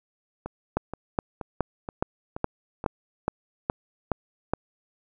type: two click trains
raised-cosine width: 1 ms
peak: -19 / -9 dBFS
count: 6 / 10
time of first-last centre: 0.46-2.841 / 0.77-4.536 s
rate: 2.1 / 2.39 Hz
effects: none